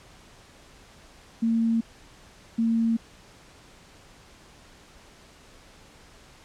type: tone pair in turn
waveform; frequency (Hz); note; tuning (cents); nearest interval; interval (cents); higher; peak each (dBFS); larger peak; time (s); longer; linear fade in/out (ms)
sine; 227.9 / 227.9; A#3 / A#3; -39 / -39; unison; 0; neither; -20; neither; 1.42-1.81 / 2.58-2.97; neither; 10
effects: pink hiss -52 dBFS RMS until 6.44 s + low-pass 8000 Hz 12 dB/octave